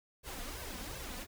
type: noise with flanger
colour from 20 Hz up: pink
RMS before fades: -43 dBFS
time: 0.23-1.27 s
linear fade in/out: 50 ms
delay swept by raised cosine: 1.8 to 4.1 ms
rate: 2.7 Hz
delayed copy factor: +0.85
effects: none